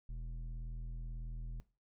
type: tone with low-pass filter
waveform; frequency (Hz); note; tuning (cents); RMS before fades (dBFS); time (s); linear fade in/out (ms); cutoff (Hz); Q
square; 40.85; E1; -15; -43; 0.09-1.6; 0; 130; 0.98
effects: noise-tail reverb RT60 0.3 s tail -18 dB re dry